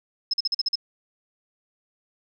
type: tone bursts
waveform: sine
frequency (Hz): 5160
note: E8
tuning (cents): -38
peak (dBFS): -20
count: 7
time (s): 0.31-0.756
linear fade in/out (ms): 5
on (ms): 26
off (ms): 44
effects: none